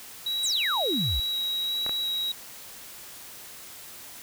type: tone with vibrato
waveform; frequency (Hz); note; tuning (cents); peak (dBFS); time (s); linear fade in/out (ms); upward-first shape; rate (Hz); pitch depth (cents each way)
triangle; 3862; B7; -39; -25; 0.26-2.32; 5; square; 1.4; 9
type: exponential sweep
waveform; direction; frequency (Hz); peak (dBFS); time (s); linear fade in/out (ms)
sine; down; 8910 to 52.1; -26; 0.43-1.2; 5
type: clicks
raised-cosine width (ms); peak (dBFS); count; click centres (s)
0.5; -19; 2; 1.864 / 1.894
effects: white hiss -44 dBFS RMS until 4.22 s